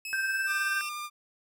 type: tone with pitch glide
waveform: sawtooth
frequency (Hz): 2585 to 2712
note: E7 to E7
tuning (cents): -34 to +49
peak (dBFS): -32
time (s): 0.05-0.89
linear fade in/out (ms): 2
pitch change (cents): +83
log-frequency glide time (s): 0.24-0.77
type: tone with tremolo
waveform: sine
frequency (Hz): 1568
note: G6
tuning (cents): 0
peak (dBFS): -25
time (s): 0.13-0.81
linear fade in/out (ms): 0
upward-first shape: triangle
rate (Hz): 19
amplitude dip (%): 50
type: tone with vibrato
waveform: sawtooth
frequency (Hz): 1200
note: D6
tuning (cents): +37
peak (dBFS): -31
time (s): 0.46-1.1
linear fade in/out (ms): 50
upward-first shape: sine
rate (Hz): 14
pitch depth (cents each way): 10
effects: none